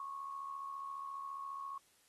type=tone with amplitude modulation; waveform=sine; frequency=1100 Hz; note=C#6; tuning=14 cents flat; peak=-39 dBFS; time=0-1.78 s; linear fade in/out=2 ms; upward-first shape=sine; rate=74.6 Hz; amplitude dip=55%; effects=white hiss -70 dBFS RMS until 2.08 s + AAC 32 kbps